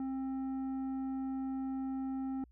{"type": "tone with tanh clipping", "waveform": "triangle", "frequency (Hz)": 265.5, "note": "C4", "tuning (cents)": 25, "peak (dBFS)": -36, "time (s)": [0, 2.44], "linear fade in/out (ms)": 2, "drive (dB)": 12, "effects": ["added 60 Hz sine -59 dBFS peak until 2.51 s"]}